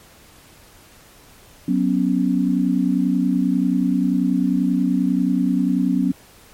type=chord; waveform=sine; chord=F# suspended fourth; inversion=none; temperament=equal; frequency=185 / 246.9 / 277.2 Hz; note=F#3 / B3 / C#4; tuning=0 / 0 / 0 cents; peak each=-20 dBFS; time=1.68-6.12 s; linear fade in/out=5 ms; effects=pink hiss -48 dBFS RMS until 6.53 s + MP3 64 kbps